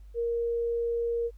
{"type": "tone", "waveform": "sine", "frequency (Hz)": 468.4, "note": "A#4", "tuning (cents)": 8, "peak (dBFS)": -26, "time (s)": [0.14, 1.31], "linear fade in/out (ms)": 50, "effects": ["added 50 Hz sine -45 dBFS peak until 1.37 s", "pink hiss -71 dBFS RMS until 1.37 s"]}